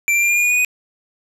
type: tone with pitch steps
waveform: square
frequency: 2349 / 2368 / 2387 / 2407 / 2426 / 2446 / 2466 / 2486 Hz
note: D7 / D7 / D7 / D7 / D#7 / D#7 / D#7 / D#7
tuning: 0 / +14 / +28 / +42 / -44 / -30 / -16 / -2 cents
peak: -14 dBFS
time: 0.08-0.648 s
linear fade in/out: 0 ms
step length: 71 ms
effects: low-pass 12000 Hz 12 dB/octave